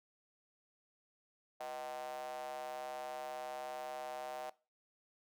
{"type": "tone with high-pass filter", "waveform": "square", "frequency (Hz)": 69.3, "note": "C#2", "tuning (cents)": 0, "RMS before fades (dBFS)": -44, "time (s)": [1.6, 4.5], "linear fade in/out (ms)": 5, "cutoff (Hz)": 690, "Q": 9.2, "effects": ["noise-tail reverb RT60 0.3 s tail -19 dB re dry"]}